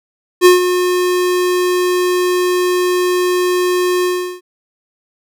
square tone with ADSR envelope, 360 Hz, F#4, 47 cents flat, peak -3 dBFS, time 0.41-4.41 s, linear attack 44 ms, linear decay 140 ms, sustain -10 dB, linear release 370 ms, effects none

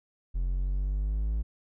triangle exponential sweep, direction up, 43.13 to 55 Hz, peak -24 dBFS, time 0.34-1.43 s, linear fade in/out 20 ms, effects none

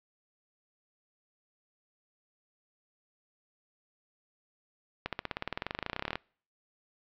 accelerating click train, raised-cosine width 0.3 ms, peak -16 dBFS, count 27, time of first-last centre 5.06-6.155 s, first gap 67 ms, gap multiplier 0.96, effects noise-tail reverb RT60 0.5 s tail -26 dB re dry + low-pass 4000 Hz 12 dB/octave

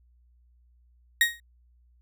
35% pulse tone with exponential decay, 1877 Hz, A#6, 11 cents sharp, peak -13 dBFS, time 1.21-1.4 s, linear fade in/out 2 ms, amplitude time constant 41 ms, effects added 60 Hz sine -58 dBFS peak until 2.01 s

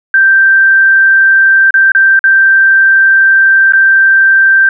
sine tone with dropouts, 1568 Hz, G6, in tune, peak -3 dBFS, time 0.14-4.69 s, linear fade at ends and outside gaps 2 ms, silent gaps 1.707-1.741 / 1.919-1.949 / 2.192-2.24 / 3.723-3.734 s, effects none

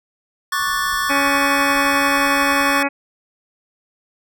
square chord, D major seventh, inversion third, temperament equal, 1108.7 / 1174.7 / 1480 / 1760 Hz, C#6 / D6 / F#6 / A6, 0 / 0 / 0 / 0 cents, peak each -23 / -27 / -27 / -23 dBFS, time 0.52-2.83 s, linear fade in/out 5 ms
brown noise with tremolo, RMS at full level -41 dBFS, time 0.59-2.81 s, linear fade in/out 10 ms, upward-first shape sine, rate 12 Hz, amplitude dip 45%
harmonic tone, 280 Hz, C#4, 18 cents sharp, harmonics 1 / 2 / 3 / 4 / 5 / 6 / 7 / 8 / 9, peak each -22 / -24 / -24 / -27 / -27 / -28 / -28 / -27 / -25 dBFS, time 1.09-2.89 s, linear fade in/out 20 ms
effects none

